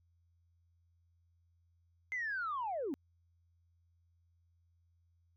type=linear sweep; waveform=sine; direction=down; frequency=2093 to 246.7 Hz; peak=-34 dBFS; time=2.12-2.94 s; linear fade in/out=0 ms; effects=tanh soft clip ceiling -31 dBFS + added 85 Hz sine -69 dBFS peak until 5.36 s